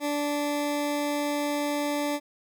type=tone; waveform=20% pulse; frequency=291.6 Hz; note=D4; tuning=12 cents flat; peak=-21 dBFS; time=0-2.2 s; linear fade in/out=50 ms; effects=none